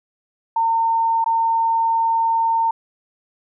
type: tone with dropouts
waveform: sine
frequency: 910 Hz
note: A#5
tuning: 42 cents flat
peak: -15 dBFS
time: 0.56-2.71 s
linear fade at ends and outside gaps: 5 ms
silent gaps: 1.243-1.26 s
effects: none